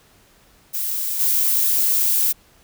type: noise with level steps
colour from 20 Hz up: violet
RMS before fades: -24 / -18 dBFS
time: 0.73-2.33 s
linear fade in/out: 20 ms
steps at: 1.19 s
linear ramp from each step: 20 ms
effects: pink hiss -54 dBFS RMS until 2.63 s